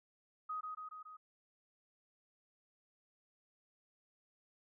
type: tone with echo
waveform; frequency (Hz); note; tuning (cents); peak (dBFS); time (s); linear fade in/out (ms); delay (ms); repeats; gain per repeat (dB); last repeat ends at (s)
sine; 1254; D#6; +13; -38; 0.49-0.61; 10; 140; 4; -3; 1.17
effects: none